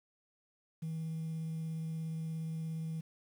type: tone with vibrato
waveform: sine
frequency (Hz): 160.9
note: E3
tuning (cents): -42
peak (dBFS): -34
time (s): 0.82-3.01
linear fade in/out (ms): 10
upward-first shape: sine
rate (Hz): 17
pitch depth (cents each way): 10
effects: tanh soft clip ceiling -34 dBFS + 10-bit